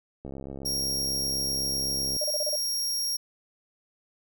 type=click train; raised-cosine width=2 ms; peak=-25 dBFS; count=131; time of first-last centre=0.25-2.165 s; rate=67.9 Hz
type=tone; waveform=sawtooth; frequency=5588 Hz; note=F8; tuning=in tune; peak=-24 dBFS; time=0.65-3.17 s; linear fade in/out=10 ms
type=tone bursts; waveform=sine; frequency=599 Hz; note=D5; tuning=34 cents sharp; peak=-28 dBFS; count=6; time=2.21-2.558 s; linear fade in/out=5 ms; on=33 ms; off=30 ms
effects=none